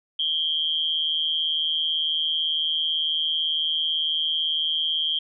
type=tone with amplitude modulation; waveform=sine; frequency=3197 Hz; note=G7; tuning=33 cents sharp; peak=-18 dBFS; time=0.19-5.19 s; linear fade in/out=5 ms; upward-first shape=sine; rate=158 Hz; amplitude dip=80%; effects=none